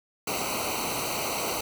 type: noise with comb filter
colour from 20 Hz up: pink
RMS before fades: -30 dBFS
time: 0.27-1.61 s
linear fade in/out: 5 ms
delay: 0.58 ms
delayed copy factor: -1
effects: none